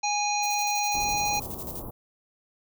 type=harmonic tone; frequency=825 Hz; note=G#5; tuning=12 cents flat; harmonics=1 / 3 / 5 / 7 / 8; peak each=-26 / -31 / -33 / -34 / -35 dBFS; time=0.03-1.4 s; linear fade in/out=10 ms
type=noise with tremolo; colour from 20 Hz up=violet; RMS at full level=-37 dBFS; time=0.42-1.83 s; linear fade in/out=20 ms; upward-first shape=square; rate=12 Hz; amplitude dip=65%
type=band-stop noise; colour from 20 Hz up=pink; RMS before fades=-38 dBFS; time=0.94-1.91 s; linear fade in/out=10 ms; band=1100 to 12000 Hz; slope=48 dB/octave
effects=none